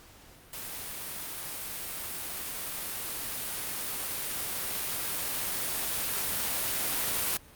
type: noise with level ramp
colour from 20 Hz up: white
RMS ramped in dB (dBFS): -39 to -29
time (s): 0.53-7.37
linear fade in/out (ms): 2
effects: pink hiss -54 dBFS RMS until 7.55 s + Opus 48 kbps